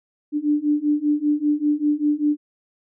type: beating tone pair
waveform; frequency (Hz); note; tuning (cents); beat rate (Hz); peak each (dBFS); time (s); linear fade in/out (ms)
sine; 293.6 / 298.7; D4 / D4; 0 / +29; 5.1; -21 / -20; 0.32-2.37; 50
effects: none